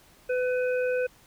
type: harmonic tone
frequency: 502 Hz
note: B4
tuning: 28 cents sharp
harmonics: 1 / 3 / 5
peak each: -24 / -34 / -38 dBFS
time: 0.29-1.07 s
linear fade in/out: 10 ms
effects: pink hiss -57 dBFS RMS until 1.26 s